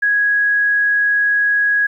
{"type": "tone", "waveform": "sine", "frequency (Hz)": 1661.2, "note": "G#6", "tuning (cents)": 0, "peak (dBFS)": -12, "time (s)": [0.02, 1.87], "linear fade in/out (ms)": 10, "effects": ["9-bit"]}